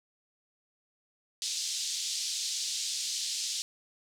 pink band-pass noise, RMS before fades -34 dBFS, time 1.42-3.62 s, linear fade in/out 0 ms, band 3800 to 7600 Hz, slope 24 dB/octave, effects none

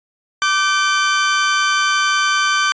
sawtooth tone pair together, 1174.7 / 1536 Hz, D6 / G6, 0 / -36 cents, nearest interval perfect fourth, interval 464 cents, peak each -13 dBFS, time 0.42-2.72 s, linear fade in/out 0 ms, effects resampled to 16000 Hz

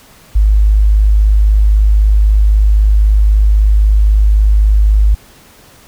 sine tone, 51.91 Hz, G#1, in tune, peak -5 dBFS, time 0.35-5.15 s, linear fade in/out 10 ms, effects pink hiss -42 dBFS RMS until 5.87 s

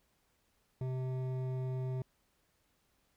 triangle tone with hard clipping, 129.2 Hz, C3, 21 cents flat, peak -36 dBFS, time 0.81-2.02 s, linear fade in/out 2 ms, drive 15 dB, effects pink hiss -75 dBFS RMS until 3.16 s

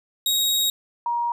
sawtooth / sine tone pair in turn, 3783 / 947.4 Hz, A#7 / A#5, +25 / +28 cents, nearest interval 2 octaves, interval 2397 cents, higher first, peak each -16 / -21 dBFS, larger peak first, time 0.26-0.7 / 1.06-1.32 s, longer first, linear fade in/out 2 ms, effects none

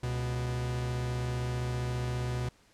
45% pulse tone pair together, 69.3 / 123.47 Hz, C#2 / B2, 0 / 0 cents, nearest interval minor seventh, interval 1000 cents, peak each -38 / -31 dBFS, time 0.03-2.49 s, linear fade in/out 5 ms, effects pink hiss -63 dBFS RMS until 2.73 s + low-pass 9000 Hz 12 dB/octave

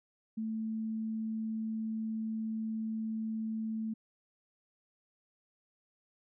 sine tone, 220.8 Hz, A3, 6 cents sharp, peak -33 dBFS, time 0.37-3.94 s, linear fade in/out 10 ms, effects none

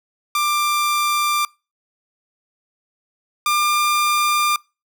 sawtooth tone pair in turn, 1186 / 1197 Hz, D6 / D6, +17 / +33 cents, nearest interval unison, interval 16 cents, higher second, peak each -13 / -12 dBFS, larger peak second, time 0.35-1.45 / 3.46-4.56 s, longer neither, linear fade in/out 2 ms, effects noise-tail reverb RT60 0.3 s tail -26 dB re dry

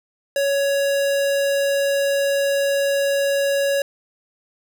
square tone, 558 Hz, C#5, 11 cents sharp, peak -18 dBFS, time 0.36-3.82 s, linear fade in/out 2 ms, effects none

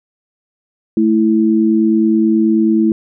sine tone pair together, 219.3 / 328.6 Hz, A3 / E4, -6 / -5 cents, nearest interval perfect fifth, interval 701 cents, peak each -12 dBFS, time 0.97-2.92 s, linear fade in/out 2 ms, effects none

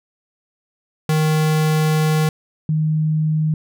square / sine tone pair in turn, 155.56 / 155.56 Hz, D#3 / D#3, 0 / 0 cents, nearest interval unison, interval 0 cents, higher neither, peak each -15 dBFS, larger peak neither, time 1.09-2.29 / 2.69-3.54 s, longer first, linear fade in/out 2 ms, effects none

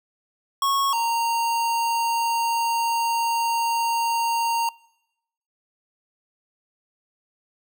square tone pair in turn, 1101 / 925.8 Hz, C#6 / A#5, -12 / -12 cents, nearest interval minor third, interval 300 cents, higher first, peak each -20 / -22 dBFS, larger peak first, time 0.62-0.93 / 0.93-4.69 s, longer second, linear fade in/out 2 ms, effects noise-tail reverb RT60 0.9 s tail -24 dB re dry

